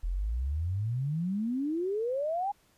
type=exponential sweep; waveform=sine; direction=up; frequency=40.16 to 830.6 Hz; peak=-28 dBFS; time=0.03-2.52 s; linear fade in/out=10 ms; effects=pink hiss -66 dBFS RMS until 2.77 s + resampled to 32000 Hz